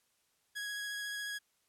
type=tone with vibrato; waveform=sawtooth; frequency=1661.2 Hz; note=G#6; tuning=in tune; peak=-34 dBFS; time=0.55-1.39 s; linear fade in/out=20 ms; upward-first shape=sine; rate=14 Hz; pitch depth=10 cents each way; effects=white hiss -75 dBFS RMS until 1.68 s + low-pass 12000 Hz 12 dB/octave